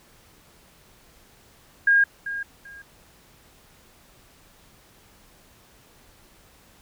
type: tone with echo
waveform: sine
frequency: 1623 Hz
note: G#6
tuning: 40 cents flat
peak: -14 dBFS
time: 1.87-2.04 s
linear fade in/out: 5 ms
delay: 390 ms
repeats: 2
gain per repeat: -13 dB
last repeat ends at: 2.82 s
effects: pink hiss -55 dBFS RMS until 6.81 s